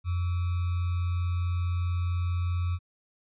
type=tone with sample-and-hold; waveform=sine; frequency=87.7 Hz; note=F2; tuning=8 cents sharp; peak=-25 dBFS; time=0.04-2.79 s; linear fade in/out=50 ms; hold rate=1225 Hz; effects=resampled to 8000 Hz